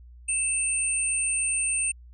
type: tone pair together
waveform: sine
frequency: 2637 / 8870 Hz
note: E7 / C#9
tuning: 0 / 0 cents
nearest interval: octave + major sixth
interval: 2100 cents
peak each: -30 / -24 dBFS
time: 0.28-1.92 s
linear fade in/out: 10 ms
effects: added 60 Hz sine -45 dBFS peak until 2.13 s